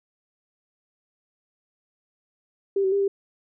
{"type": "tone with pitch steps", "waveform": "sine", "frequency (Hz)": [394.2, 380.8, 398.9, 394.9], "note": ["G4", "F#4", "G4", "G4"], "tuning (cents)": [10, 50, 30, 13], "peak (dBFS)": -19, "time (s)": [2.76, 3.08], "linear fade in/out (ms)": 5, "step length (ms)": 80, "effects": []}